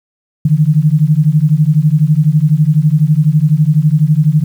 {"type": "beating tone pair", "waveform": "sine", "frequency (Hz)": [146.83, 158.83], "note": ["D3", "D#3"], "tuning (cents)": [0, 36], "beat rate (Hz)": 12, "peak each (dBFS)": -10, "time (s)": [0.45, 4.44], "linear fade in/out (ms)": 5, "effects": ["7-bit"]}